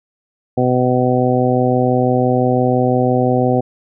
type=harmonic tone; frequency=125.9 Hz; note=B2; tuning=34 cents sharp; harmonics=1 / 2 / 3 / 4 / 5 / 6; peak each=-18 / -17 / -20 / -18 / -22 / -20 dBFS; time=0.57-3.61 s; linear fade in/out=10 ms; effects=none